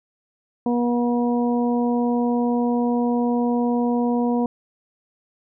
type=harmonic tone; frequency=240.6 Hz; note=B3; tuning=45 cents flat; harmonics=1 / 2 / 3 / 4; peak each=-19 / -25 / -29 / -31 dBFS; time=0.66-4.46 s; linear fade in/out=2 ms; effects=none